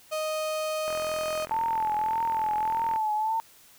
35% pulse tone, 622.3 Hz, D#5, in tune, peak -26 dBFS, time 0.11-1.46 s, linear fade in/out 20 ms
click train, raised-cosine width 0.5 ms, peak -23 dBFS, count 89, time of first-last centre 0.88-2.96 s, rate 42.3 Hz
sine tone with vibrato, 880 Hz, A5, in tune, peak -24 dBFS, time 1.51-3.4 s, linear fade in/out 0 ms, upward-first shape triangle, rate 1.7 Hz, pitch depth 74 cents each way
effects white hiss -55 dBFS RMS until 3.78 s

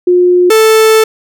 sine / 45% pulse tone pair in turn, 357.8 / 439.9 Hz, F4 / A4, +42 / 0 cents, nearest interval major third, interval 358 cents, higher second, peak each -4 dBFS, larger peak neither, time 0.07-0.5 / 0.5-1.04 s, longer second, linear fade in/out 5 ms, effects none

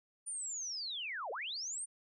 sine linear two-way sweep, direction down then up, 9397 to 414.3 to 9200 Hz, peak -38 dBFS, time 0.26-1.86 s, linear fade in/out 20 ms, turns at 1.31 s, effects none

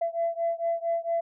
sine beating tone pair, 671 / 675.4 Hz, E5 / E5, +31 / +42 cents, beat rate 4.4 Hz, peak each -27 / -28 dBFS, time 0.01-1.21 s, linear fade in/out 10 ms, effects tanh soft clip ceiling -19 dBFS

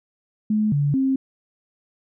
sine tone with pitch steps, 213.7 / 143.7 / 266.5 Hz, G#3 / D3 / C4, +50 / -37 / +32 cents, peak -17 dBFS, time 0.5-1.16 s, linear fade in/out 5 ms, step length 220 ms, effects none

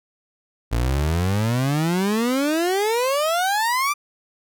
30% pulse exponential sweep, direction up, 55 to 1200 Hz, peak -16 dBFS, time 0.71-3.94 s, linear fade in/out 20 ms, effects none

